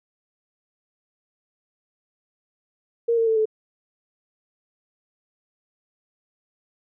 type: tone with pitch steps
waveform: sine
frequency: 466.2 / 455.6 / 445.1 / 435 Hz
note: A#4 / A#4 / A4 / A4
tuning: 0 / -40 / +20 / -20 cents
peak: -17 dBFS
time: 3.08-3.456 s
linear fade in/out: 10 ms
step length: 94 ms
effects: none